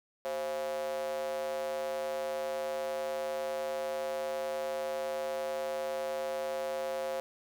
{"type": "tone with high-pass filter", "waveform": "square", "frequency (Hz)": 75.8, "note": "D#2", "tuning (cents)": -45, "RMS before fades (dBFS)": -35, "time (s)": [0.25, 7.2], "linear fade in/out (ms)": 0, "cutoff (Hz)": 570, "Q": 8.1, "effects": []}